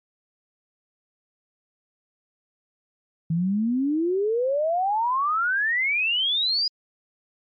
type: exponential sweep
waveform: sine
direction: up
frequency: 158.7 to 4978 Hz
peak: -20 dBFS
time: 3.3-6.68 s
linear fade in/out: 5 ms
effects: MP3 48 kbps